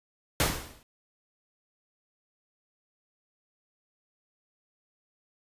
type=noise with exponential decay; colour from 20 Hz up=pink; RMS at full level=-21 dBFS; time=0.4-0.83 s; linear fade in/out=1 ms; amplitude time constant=93 ms; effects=resampled to 32000 Hz